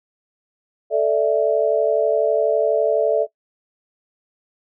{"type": "chord", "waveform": "sine", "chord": "A suspended fourth", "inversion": "none", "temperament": "equal", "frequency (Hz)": [440, 587.3, 659.3], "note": ["A4", "D5", "E5"], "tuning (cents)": [0, 0, 0], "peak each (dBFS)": -19, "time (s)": [0.9, 3.27], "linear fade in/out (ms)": 50, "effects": ["noise-tail reverb RT60 0.1 s tail -21 dB re dry"]}